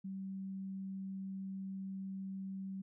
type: tone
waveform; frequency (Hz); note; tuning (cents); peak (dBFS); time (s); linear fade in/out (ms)
sine; 192.4; G3; -32; -40; 0.04-2.82; 10
effects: none